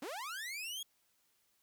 sawtooth linear sweep, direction up, 234.4 to 3357 Hz, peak -37 dBFS, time 0.02-0.83 s, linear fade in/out 5 ms, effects white hiss -75 dBFS RMS until 1.62 s

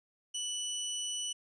20% pulse tone, 2966 Hz, F#7, 4 cents sharp, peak -29 dBFS, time 0.34-1.33 s, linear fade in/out 10 ms, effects resampled to 22050 Hz

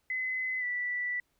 sine tone with pitch glide, 2031 to 1966.4 Hz, B6 to B6, +48 to -8 cents, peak -30 dBFS, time 0.1-1.2 s, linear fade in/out 2 ms, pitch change -56 cents, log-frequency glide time 0.59-0.64 s, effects pink hiss -75 dBFS RMS until 1.39 s

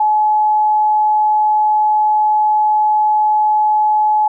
sine tone, 852 Hz, G#5, 44 cents sharp, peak -10 dBFS, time 0-4.28 s, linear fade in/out 5 ms, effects none

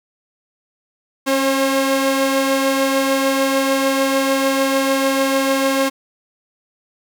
sawtooth tone pair together, 272 / 537.3 Hz, C#4 / C5, -33 / +46 cents, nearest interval octave, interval 1179 cents, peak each -14 dBFS, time 1.26-5.9 s, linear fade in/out 20 ms, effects none

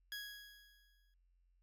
20% pulse tone with exponential decay, 1661.2 Hz, G#6, in tune, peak -37 dBFS, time 0.12-1.14 s, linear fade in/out 1 ms, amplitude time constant 220 ms, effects added 44 Hz sine -70 dBFS peak until 1.62 s

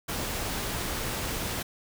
pink noise, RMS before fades -32 dBFS, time 0.08-1.63 s, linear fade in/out 10 ms, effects none

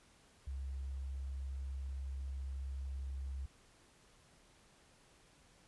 sine tone, 67.3 Hz, C2, 49 cents sharp, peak -39 dBFS, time 0.47-3.46 s, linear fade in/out 5 ms, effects pink hiss -66 dBFS RMS until 5.67 s + resampled to 24000 Hz

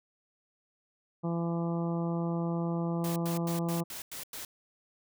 harmonic tone, 168.9 Hz, E3, 42 cents sharp, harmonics 1 / 2 / 3 / 4 / 5 / 6 / 7, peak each -30 / -36 / -40 / -42 / -44 / -46 / -47 dBFS, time 1.23-3.84 s, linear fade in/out 20 ms
white noise bursts, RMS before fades -41 dBFS, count 7, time 3.04-4.45 s, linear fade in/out 2 ms, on 120 ms, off 95 ms
effects none

